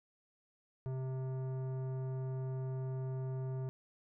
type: tone with tanh clipping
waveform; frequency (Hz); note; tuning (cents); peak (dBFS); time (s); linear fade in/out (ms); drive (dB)
sine; 130.81; C3; 0; -38; 0.86-3.69; 0; 14
effects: none